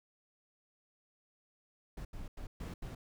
brown noise bursts at uneven times, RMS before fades -43 dBFS, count 5, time 1.97-2.05 / 2.13-2.28 / 2.37-2.47 / 2.6-2.74 / 2.82-2.95 s, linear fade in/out 5 ms, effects none

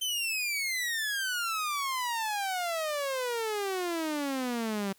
sawtooth exponential sweep, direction down, 3109 to 191.9 Hz, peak -26 dBFS, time 0.01-4.93 s, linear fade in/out 10 ms, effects white hiss -64 dBFS RMS until 4.98 s

